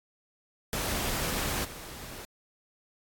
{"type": "noise with level steps", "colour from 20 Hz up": "pink", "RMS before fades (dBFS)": [-31, -43], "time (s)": [0.73, 2.25], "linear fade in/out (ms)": 0, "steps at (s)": 1.64, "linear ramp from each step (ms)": 10, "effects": ["AAC 64 kbps"]}